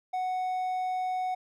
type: tone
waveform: triangle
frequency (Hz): 740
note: F#5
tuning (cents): 0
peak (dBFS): -26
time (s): 0.13-1.35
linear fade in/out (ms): 10
effects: none